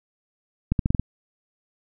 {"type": "clicks", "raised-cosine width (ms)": 5, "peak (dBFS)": -8, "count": 6, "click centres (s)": [0.72, 0.792, 0.859, 0.905, 0.948, 0.996], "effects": []}